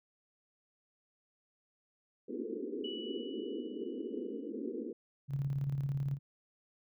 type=band-pass noise; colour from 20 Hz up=white; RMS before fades=-40 dBFS; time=2.28-4.93 s; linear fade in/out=5 ms; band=220 to 470 Hz; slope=96 dB/octave
type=tone with exponential decay; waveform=sine; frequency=2946 Hz; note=F#7; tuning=8 cents flat; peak=-40 dBFS; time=2.84-4.5 s; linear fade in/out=5 ms; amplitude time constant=360 ms
type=tone with tremolo; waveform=sine; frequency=138.8 Hz; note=C#3; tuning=3 cents sharp; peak=-30 dBFS; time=5.28-6.19 s; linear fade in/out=50 ms; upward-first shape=square; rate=18 Hz; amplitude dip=45%
effects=none